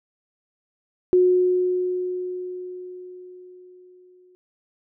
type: tone with exponential decay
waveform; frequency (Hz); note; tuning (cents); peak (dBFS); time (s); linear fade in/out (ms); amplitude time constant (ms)
sine; 363.6; F#4; -30; -12; 1.13-4.35; 0; 700
effects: none